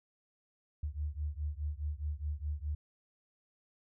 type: beating tone pair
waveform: sine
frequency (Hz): 72.5 / 77.3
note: D2 / D#2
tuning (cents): -22 / -11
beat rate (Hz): 4.8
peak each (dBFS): -37 / -38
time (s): 0.83-2.75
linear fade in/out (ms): 5
effects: none